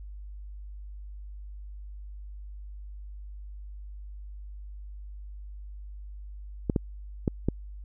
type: clicks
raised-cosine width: 3 ms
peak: -11 dBFS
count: 4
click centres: 6.698 / 6.762 / 7.278 / 7.486 s
effects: added 50 Hz sine -39 dBFS peak until 7.84 s